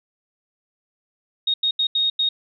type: tone bursts at uneven times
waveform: sine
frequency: 3730 Hz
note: A#7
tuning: in tune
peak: -17 dBFS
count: 5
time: 1.47-1.54 / 1.63-1.71 / 1.79-1.87 / 1.95-2.1 / 2.19-2.29 s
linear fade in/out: 5 ms
effects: none